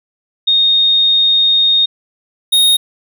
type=tone pair in turn; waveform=sine / square; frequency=3700 / 3721 Hz; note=A#7 / A#7; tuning=-14 / -4 cents; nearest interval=unison; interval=10 cents; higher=second; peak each=-8 dBFS; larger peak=neither; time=0.47-1.86 / 2.52-2.77 s; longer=first; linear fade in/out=10 ms; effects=none